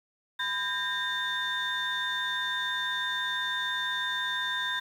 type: tone cluster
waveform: sine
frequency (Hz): 1005 / 1599 / 1837 / 3603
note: B5 / G6 / A#6 / A7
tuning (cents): +30 / +34 / -26 / +40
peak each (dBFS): -35 / -32 / -34 / -31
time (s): 0.39-4.8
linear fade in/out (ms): 10
effects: tanh soft clip ceiling -22 dBFS + 9-bit